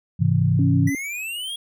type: chord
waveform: sine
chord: Ab augmented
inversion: none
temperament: equal with one note detuned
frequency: 103.83 / 133.79 / 164.81 Hz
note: Ab2 / C3 / E3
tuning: 0 / +39 / 0 cents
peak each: -20 dBFS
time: 0.19-0.9 s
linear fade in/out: 20 ms
type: tone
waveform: sine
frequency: 277.2 Hz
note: C#4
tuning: in tune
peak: -21 dBFS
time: 0.59-0.95 s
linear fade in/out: 2 ms
type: exponential sweep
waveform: square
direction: up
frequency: 1950 to 3340 Hz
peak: -28 dBFS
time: 0.87-1.56 s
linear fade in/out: 5 ms
effects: none